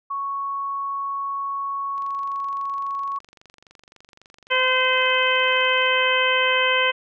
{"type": "tone", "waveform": "sine", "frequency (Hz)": 1108.7, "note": "C#6", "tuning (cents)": 0, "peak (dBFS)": -24, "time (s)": [0.1, 3.19], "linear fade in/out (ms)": 10}
{"type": "click train", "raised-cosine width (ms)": 0.2, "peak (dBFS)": -31, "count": 93, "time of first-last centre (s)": [1.98, 5.862], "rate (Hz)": 23.7}
{"type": "harmonic tone", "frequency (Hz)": 514, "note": "C5", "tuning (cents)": -31, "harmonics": [1, 2, 3, 4, 5, 6], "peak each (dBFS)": [-24, -24, -24, -24, -24, -24], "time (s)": [4.5, 6.92], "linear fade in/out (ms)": 20}
{"effects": []}